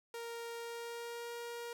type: tone with pitch glide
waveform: sawtooth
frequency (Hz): 466.2 to 472.2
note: A#4 to A#4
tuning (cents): 0 to +22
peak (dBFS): -38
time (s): 0.14-1.73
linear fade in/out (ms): 2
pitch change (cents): +22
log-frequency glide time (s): 0.56-1.33
effects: none